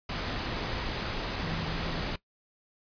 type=tone in noise; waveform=sine; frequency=164.7 Hz; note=E3; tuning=1 cent flat; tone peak=-36 dBFS; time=1.43-2.02 s; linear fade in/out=5 ms; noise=pink; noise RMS=-33 dBFS; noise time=0.09-2.16 s; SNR=-6 dB; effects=noise-tail reverb RT60 0.1 s tail -19 dB re dry + resampled to 11025 Hz